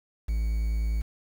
triangle tone with quantisation, 55 Hz, A1, in tune, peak -22 dBFS, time 0.28-1.02 s, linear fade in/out 10 ms, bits 8, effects none

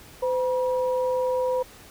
sine tone pair together, 510.1 / 963 Hz, C5 / B5, -44 / -44 cents, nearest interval major seventh, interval 1100 cents, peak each -22 / -30 dBFS, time 0.22-1.63 s, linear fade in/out 10 ms, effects pink hiss -48 dBFS RMS until 1.9 s

